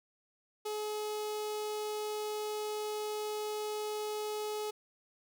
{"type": "tone with notch filter", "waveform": "sawtooth", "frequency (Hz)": 424.3, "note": "G#4", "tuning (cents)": 37, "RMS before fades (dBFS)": -37, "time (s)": [0.65, 4.71], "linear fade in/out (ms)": 10, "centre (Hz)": 1800, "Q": 1.3, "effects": []}